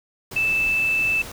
sine tone in noise, 2637 Hz, E7, in tune, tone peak -18 dBFS, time 0.36-1.22 s, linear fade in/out 5 ms, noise pink, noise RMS -36 dBFS, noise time 0.31-1.32 s, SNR +15 dB, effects none

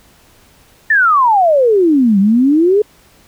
sine exponential two-way sweep, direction down then up, 1821 to 190 to 432.9 Hz, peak -7 dBFS, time 0.9-2.82 s, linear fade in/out 5 ms, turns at 2.19 s, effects pink hiss -48 dBFS RMS until 3.27 s

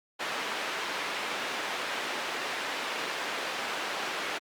white band-pass noise, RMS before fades -34 dBFS, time 0.19-4.39 s, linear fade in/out 20 ms, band 330 to 2500 Hz, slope 12 dB/octave, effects Opus 48 kbps

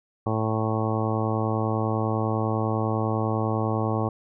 harmonic tone, 110 Hz, A2, in tune, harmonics 1 / 2 / 3 / 4 / 5 / 6 / 7 / 8 / 9 / 10, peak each -26 / -30 / -31 / -32 / -33 / -36 / -33 / -36 / -39 / -34 dBFS, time 0.26-4.09 s, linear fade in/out 5 ms, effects none

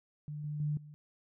sine tone with level steps, 149.1 Hz, D3, 27 cents sharp, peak -38 / -35 / -30 / -48 dBFS, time 0.28-0.94 s, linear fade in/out 0 ms, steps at 0.44 / 0.6 / 0.77 s, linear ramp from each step 2 ms, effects none

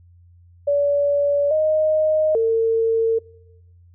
sine tone with pitch steps, 573 / 621 / 452.2 Hz, D5 / D#5 / A4, -43 / -3 / +47 cents, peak -15 dBFS, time 0.67-3.19 s, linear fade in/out 10 ms, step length 840 ms, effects noise-tail reverb RT60 1.0 s tail -24 dB re dry + added 87 Hz sine -47 dBFS peak until 3.94 s

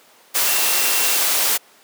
sine tone in noise, 2724 Hz, F7, 44 cents flat, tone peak -28 dBFS, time 0.46-1.18 s, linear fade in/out 20 ms, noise white, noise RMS -18 dBFS, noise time 0.34-1.58 s, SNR -13 dB, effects pink hiss -50 dBFS RMS until 1.83 s + high-pass 400 Hz 12 dB/octave

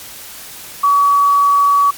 sine tone, 1136 Hz, C#6, 42 cents sharp, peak -8 dBFS, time 0.83-1.91 s, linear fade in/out 10 ms, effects white hiss -33 dBFS RMS until 1.97 s + MP3 96 kbps

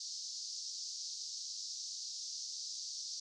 pink band-pass noise, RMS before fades -44 dBFS, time 0-3.2 s, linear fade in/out 5 ms, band 4500 to 6300 Hz, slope 48 dB/octave, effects none

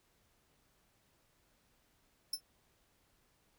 sawtooth tone with exponential decay, 5310 Hz, E8, 12 cents sharp, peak -28 dBFS, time 2.33-2.41 s, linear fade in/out 5 ms, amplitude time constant 16 ms, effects pink hiss -73 dBFS RMS until 3.58 s

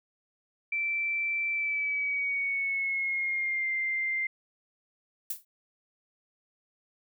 sine tone with pitch glide, 2336 to 2093 Hz, D7 to C7, -10 to 0 cents, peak -27 dBFS, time 0.72-4.27 s, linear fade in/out 5 ms, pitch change -190 cents, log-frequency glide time 1.51-3.72 s
violet noise with exponential decay, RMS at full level -29 dBFS, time 5.3-5.45 s, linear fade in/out 5 ms, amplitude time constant 31 ms
effects none

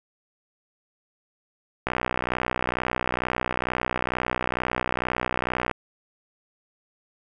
click train, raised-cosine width 0.5 ms, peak -9 dBFS, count 240, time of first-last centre 1.87-5.712 s, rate 62.2 Hz, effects none

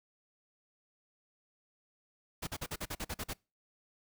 pink noise bursts, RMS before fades -38 dBFS, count 10, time 2.42-3.336 s, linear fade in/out 10 ms, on 52 ms, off 44 ms, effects noise-tail reverb RT60 0.3 s tail -26 dB re dry

